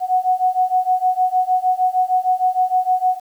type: beating tone pair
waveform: sine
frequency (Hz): 735 / 741.5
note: F#5 / F#5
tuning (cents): -12 / +4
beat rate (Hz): 6.5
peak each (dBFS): -18 / -17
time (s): 0-3.2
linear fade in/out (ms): 50
effects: 8-bit